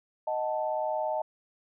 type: chord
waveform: sine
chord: D# diminished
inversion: none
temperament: equal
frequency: 622.3 / 740 / 880 Hz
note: D#5 / F#5 / A5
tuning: 0 / 0 / 0 cents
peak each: -30 / -35 / -32 dBFS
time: 0.27-1.22 s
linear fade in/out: 5 ms
effects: none